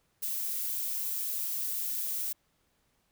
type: noise with amplitude modulation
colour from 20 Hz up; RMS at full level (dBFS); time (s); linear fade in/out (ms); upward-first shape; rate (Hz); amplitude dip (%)
violet; -32; 0.22-2.33; 10; sine; 140; 30
effects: pink hiss -73 dBFS RMS until 3.11 s